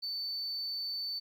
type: tone with amplitude modulation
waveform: sine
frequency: 4523 Hz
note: C#8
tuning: 34 cents sharp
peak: -30 dBFS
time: 0.02-1.2 s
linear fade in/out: 20 ms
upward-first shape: sine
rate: 199 Hz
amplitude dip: 45%
effects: tanh soft clip ceiling -32 dBFS + 12-bit